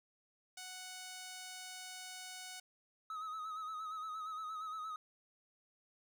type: tone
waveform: 5% pulse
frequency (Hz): 740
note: F#5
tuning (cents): 0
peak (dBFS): -35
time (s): 0.57-2.6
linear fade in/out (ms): 5
type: tone with vibrato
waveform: triangle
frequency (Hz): 1274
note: D#6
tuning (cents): +41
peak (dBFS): -39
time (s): 3.1-4.96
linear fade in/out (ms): 2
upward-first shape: sine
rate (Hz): 8.6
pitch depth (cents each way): 50
effects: none